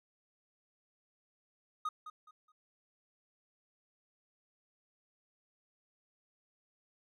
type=tone with echo; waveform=triangle; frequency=1244.5 Hz; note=D#6; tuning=in tune; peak=-31 dBFS; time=1.85-1.89 s; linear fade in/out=5 ms; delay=210 ms; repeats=3; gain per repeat=-11 dB; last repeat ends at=2.52 s; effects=none